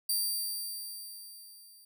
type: tone with level ramp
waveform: 10% pulse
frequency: 4699 Hz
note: D8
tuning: in tune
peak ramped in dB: -20 to -48 dBFS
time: 0.09-1.85 s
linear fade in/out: 5 ms
effects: none